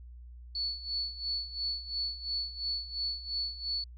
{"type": "tone with tremolo", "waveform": "sine", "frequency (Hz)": 4435, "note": "C#8", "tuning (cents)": 0, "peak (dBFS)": -29, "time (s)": [0.55, 3.84], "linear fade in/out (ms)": 2, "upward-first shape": "sine", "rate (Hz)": 2.9, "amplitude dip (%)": 80, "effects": ["added 60 Hz sine -45 dBFS peak until 3.97 s", "MP3 96 kbps"]}